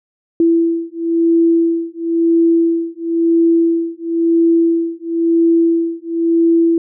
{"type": "beating tone pair", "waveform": "sine", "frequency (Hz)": [332.8, 333.78], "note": ["E4", "E4"], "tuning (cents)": [17, 22], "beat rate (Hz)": 0.98, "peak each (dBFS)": -14, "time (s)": [0.4, 6.78], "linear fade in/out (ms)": 2, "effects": []}